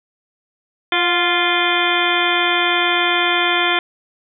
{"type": "harmonic tone with a mistuned harmonic", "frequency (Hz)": 348.2, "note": "F4", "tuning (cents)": -5, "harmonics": [1, 2, 3, 4, 5, 6, 7, 9, 10], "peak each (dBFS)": [-23, -23, -23, -23, -23, -23, -23, -23, -23], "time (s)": [0.92, 3.79], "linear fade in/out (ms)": 2, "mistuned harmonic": 2, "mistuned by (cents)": 40, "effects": []}